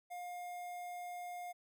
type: tone with notch filter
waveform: square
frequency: 710 Hz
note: F5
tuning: 28 cents sharp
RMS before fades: -45 dBFS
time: 0.1-1.53 s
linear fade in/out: 20 ms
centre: 4300 Hz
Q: 0.82
effects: none